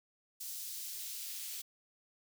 white noise with high-pass filter sweep, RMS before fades -43 dBFS, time 0.4-1.62 s, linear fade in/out 10 ms, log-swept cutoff 4800 to 3000 Hz, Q 0.86, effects none

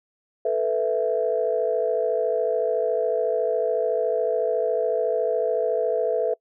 sine chord, A suspended second, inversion none, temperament equal, 440 / 493.9 / 659.3 Hz, A4 / B4 / E5, 0 / 0 / 0 cents, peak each -24 dBFS, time 0.45-6.34 s, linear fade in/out 5 ms, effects noise-tail reverb RT60 0.1 s tail -25 dB re dry + tanh soft clip ceiling -10 dBFS

